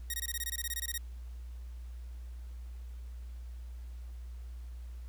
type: tone bursts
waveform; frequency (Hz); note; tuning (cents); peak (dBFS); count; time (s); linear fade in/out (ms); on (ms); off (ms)
5% pulse; 1877; A#6; +11; -23; 15; 0.1-0.978; 2; 38; 22
effects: added 60 Hz sine -41 dBFS peak until 5.08 s + pink hiss -65 dBFS RMS until 5.08 s